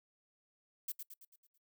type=noise with echo; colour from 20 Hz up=violet; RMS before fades=-39 dBFS; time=0.88-0.92 s; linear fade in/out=5 ms; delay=110 ms; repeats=6; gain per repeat=-6 dB; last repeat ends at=1.58 s; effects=noise-tail reverb RT60 0.1 s tail -23 dB re dry